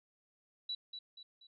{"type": "tone with echo", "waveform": "sine", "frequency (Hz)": 3933, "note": "B7", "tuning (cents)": -8, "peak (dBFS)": -36, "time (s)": [0.69, 0.75], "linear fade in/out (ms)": 5, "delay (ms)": 240, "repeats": 3, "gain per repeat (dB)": -7, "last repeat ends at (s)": 1.47, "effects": []}